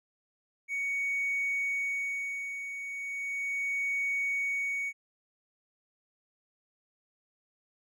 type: tone with tremolo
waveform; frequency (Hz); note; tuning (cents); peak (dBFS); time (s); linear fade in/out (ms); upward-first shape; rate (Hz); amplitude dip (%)
triangle; 2235; C#7; +14; -25; 0.68-4.93; 50; sine; 0.36; 65
effects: tanh soft clip ceiling -24 dBFS